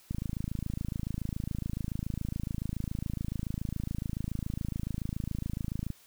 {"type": "click train", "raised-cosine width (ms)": 5, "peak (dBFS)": -21, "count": 158, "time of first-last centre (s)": [0.11, 5.903], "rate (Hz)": 27.1, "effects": ["white hiss -59 dBFS RMS until 6.06 s"]}